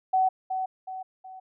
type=tone with echo; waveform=sine; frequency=753 Hz; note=F#5; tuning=30 cents sharp; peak=-19 dBFS; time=0.13-0.29 s; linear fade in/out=10 ms; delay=370 ms; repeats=3; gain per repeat=-7 dB; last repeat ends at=1.4 s; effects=none